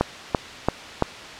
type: click train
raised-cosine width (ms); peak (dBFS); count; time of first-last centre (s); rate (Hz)
1; -3; 4; 0.01-1.024; 2.96
effects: white hiss -37 dBFS RMS until 1.39 s + low-pass 4000 Hz 12 dB/octave